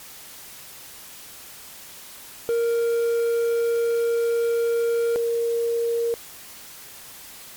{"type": "tone pair in turn", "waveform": ["triangle", "sine"], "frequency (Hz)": [466.2, 466.2], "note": ["A#4", "A#4"], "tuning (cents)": [0, 0], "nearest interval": "unison", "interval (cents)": 0, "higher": "neither", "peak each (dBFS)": [-17, -20], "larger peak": "first", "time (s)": [[2.49, 5.16], [5.16, 6.14]], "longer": "first", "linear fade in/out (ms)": 0, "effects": ["white hiss -42 dBFS RMS until 7.56 s", "MP3 96 kbps"]}